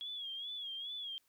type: tone with vibrato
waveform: sine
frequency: 3322 Hz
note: G#7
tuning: in tune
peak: -40 dBFS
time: 0.01-1.18 s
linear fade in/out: 0 ms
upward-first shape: sine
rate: 2.4 Hz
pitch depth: 86 cents each way
effects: white hiss -75 dBFS RMS until 1.28 s